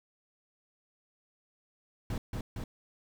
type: noise with echo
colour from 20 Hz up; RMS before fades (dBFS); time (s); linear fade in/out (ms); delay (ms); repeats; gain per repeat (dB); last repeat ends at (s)
brown; -34; 2.1-2.18; 2; 230; 2; -2; 2.64
effects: none